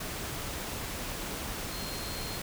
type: tone in noise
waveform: sine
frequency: 4209 Hz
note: C8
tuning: 9 cents sharp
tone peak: -43 dBFS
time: 1.72-2.38 s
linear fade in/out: 5 ms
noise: pink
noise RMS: -37 dBFS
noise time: 0-2.42 s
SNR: -9 dB
effects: none